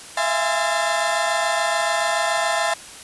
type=tone cluster; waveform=35% pulse; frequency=655 / 682 / 827 / 1032 / 1789 Hz; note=E5 / F5 / G#5 / C6 / A6; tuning=-11 / -41 / -8 / -24 / +28 cents; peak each=-24 dBFS; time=0.17-2.74 s; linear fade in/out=5 ms; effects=white hiss -39 dBFS RMS until 3.03 s + resampled to 24000 Hz